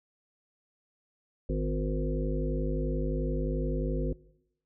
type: harmonic tone with a mistuned harmonic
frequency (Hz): 51.5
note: G#1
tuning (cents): -14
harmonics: 1 / 3 / 5 / 7 / 9 / 10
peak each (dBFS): -29 / -34 / -36 / -37 / -39 / -39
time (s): 1.49-4.13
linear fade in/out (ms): 5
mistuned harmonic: 5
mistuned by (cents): -17
effects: noise-tail reverb RT60 0.8 s tail -21 dB re dry